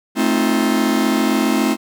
45% pulse chord, F dominant seventh, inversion first, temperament just, 218.3 / 261.9 / 314.3 / 349.2 Hz, A3 / C4 / Eb4 / F4, -13 / +2 / +18 / 0 cents, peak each -19 / -19 / -21 / -23 dBFS, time 0.15-1.77 s, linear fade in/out 50 ms, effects none

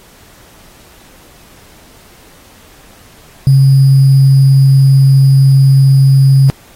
sine tone with sample-and-hold, 135.7 Hz, C#3, 36 cents flat, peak -3 dBFS, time 3.47-6.5 s, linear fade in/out 0 ms, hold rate 4900 Hz, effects pink hiss -42 dBFS RMS until 6.75 s + AAC 48 kbps

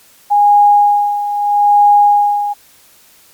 sine tone with tremolo, 822 Hz, G#5, 18 cents flat, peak -4 dBFS, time 0.3-2.54 s, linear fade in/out 20 ms, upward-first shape sine, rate 0.78 Hz, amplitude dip 70%, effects white hiss -46 dBFS RMS until 3.33 s + MP3 96 kbps

